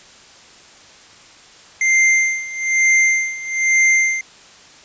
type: tone with tremolo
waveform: square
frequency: 2093 Hz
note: C7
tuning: in tune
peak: -11 dBFS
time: 1.81-4.21 s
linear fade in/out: 2 ms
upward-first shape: sine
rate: 1.1 Hz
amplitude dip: 85%
effects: white hiss -44 dBFS RMS until 4.84 s + resampled to 16000 Hz